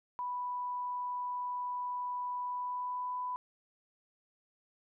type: tone with pitch glide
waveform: sine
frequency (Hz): 987.8 to 996.4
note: B5 to B5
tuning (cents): 0 to +15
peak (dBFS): -34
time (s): 0.19-3.36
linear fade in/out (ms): 0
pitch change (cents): +15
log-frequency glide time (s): 2.44-3.19
effects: none